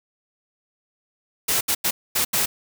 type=noise bursts at uneven times; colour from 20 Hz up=white; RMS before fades=-21 dBFS; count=5; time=1.48-1.61 / 1.68-1.75 / 1.84-1.91 / 2.15-2.25 / 2.33-2.46 s; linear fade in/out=10 ms; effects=none